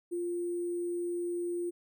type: tone with sample-and-hold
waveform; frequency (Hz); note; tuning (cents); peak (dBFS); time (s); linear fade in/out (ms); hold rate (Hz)
sine; 349.2; F4; 0; -31; 0.11-1.71; 20; 8820
effects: none